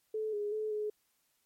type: tone with pitch steps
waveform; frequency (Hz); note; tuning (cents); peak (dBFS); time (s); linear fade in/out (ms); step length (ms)
sine; 434.1 / 414.2 / 431.1 / 423; A4 / G#4 / A4 / G#4; -23 / -5 / -35 / +32; -32; 0.14-0.9; 5; 190
effects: white hiss -75 dBFS RMS until 1.45 s + MP3 64 kbps